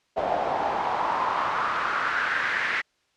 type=noise with band-pass filter sweep; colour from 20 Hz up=pink; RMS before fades=-26 dBFS; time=0.16-2.82 s; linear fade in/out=20 ms; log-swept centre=660 to 1900 Hz; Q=4; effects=white hiss -68 dBFS RMS until 3.16 s + low-pass 5000 Hz 12 dB/octave